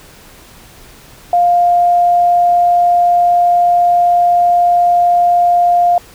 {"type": "tone", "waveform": "sine", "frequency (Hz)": 702, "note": "F5", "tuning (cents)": 9, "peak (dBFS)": -7, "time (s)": [1.33, 5.98], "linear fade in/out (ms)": 2, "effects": ["pink hiss -40 dBFS RMS until 6.14 s"]}